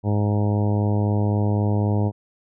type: harmonic tone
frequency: 103.83 Hz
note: G#2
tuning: in tune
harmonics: 1 / 2 / 3 / 4 / 5 / 6 / 7 / 8 / 9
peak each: -19 / -25 / -29 / -31 / -33 / -35 / -36 / -37 / -38 dBFS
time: 0.03-2.12 s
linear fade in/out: 50 ms
effects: none